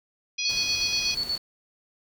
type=harmonic tone; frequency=830.6 Hz; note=G#5; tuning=in tune; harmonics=3 / 4 / 5 / 6 / 7; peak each=-30 / -34 / -35 / -34 / -33 dBFS; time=0.38-1.15 s; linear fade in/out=10 ms
type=tone with tremolo; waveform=sine; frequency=4435 Hz; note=C#8; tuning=in tune; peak=-24 dBFS; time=0.45-1.38 s; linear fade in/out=2 ms; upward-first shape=square; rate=8.3 Hz; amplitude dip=70%
type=noise; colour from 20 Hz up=pink; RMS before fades=-42 dBFS; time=0.49-1.38 s; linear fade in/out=5 ms
effects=none